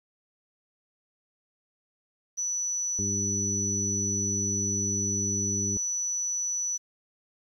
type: tone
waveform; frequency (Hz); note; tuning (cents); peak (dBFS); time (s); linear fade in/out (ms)
sine; 5940; F#8; +6; -27; 2.37-6.78; 20
type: harmonic tone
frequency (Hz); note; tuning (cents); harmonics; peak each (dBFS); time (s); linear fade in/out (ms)
100; G2; +35; 1 / 2 / 3 / 4; -33 / -33 / -39 / -40; 2.99-5.77; 0
effects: 10-bit